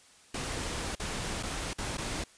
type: noise with dropouts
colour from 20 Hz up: pink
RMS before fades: -35 dBFS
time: 0.34-2.24 s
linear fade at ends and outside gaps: 5 ms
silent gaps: 0.953-0.997 / 1.428-1.432 / 1.734-1.783 / 1.972-1.98 s
effects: white hiss -58 dBFS RMS until 2.37 s + resampled to 22050 Hz